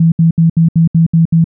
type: tone bursts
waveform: sine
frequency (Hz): 164.81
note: E3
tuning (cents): 0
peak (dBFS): -5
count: 8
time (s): 0-1.443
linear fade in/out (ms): 5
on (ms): 120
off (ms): 69
effects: none